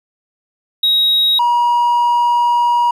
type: tone pair in turn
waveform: triangle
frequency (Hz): 3800 / 957.4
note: A#7 / A#5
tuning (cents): +33 / +46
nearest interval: 2 octaves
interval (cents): 2387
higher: first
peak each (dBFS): -8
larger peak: neither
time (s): 0.83-1.39 / 1.39-2.91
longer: second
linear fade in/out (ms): 5
effects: tanh soft clip ceiling -4 dBFS